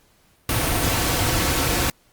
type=noise with comb filter; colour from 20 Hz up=pink; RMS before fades=-21 dBFS; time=0.49-1.9 s; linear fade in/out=2 ms; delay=4.9 ms; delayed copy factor=-0.5; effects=pink hiss -59 dBFS RMS until 2.12 s + Opus 48 kbps